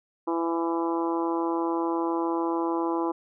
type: harmonic tone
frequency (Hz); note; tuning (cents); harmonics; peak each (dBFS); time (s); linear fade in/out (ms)
167.1; E3; +24; 2 / 3 / 4 / 5 / 6 / 7 / 8; -26 / -34 / -38 / -33 / -32 / -39 / -46; 0.27-3.12; 10
effects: none